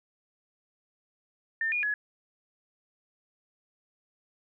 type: tone with pitch steps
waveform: sine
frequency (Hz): 1799 / 2437 / 1689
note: A6 / D#7 / G#6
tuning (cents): +38 / -37 / +29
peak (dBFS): -26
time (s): 1.61-1.94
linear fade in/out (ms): 2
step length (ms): 110
effects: none